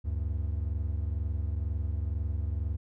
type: tone pair together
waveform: triangle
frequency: 73 / 95.08 Hz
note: D2 / F#2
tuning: -10 / +48 cents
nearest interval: perfect fourth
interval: 458 cents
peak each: -28 / -32 dBFS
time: 0.04-2.77 s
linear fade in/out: 20 ms
effects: none